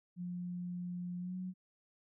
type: tone with pitch glide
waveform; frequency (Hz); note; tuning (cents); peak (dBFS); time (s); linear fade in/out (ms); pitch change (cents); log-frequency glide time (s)
sine; 177.5 to 184.08; F3 to F#3; +28 to -9; -38; 0.16-1.54; 50; +63; 1.19-1.36
effects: none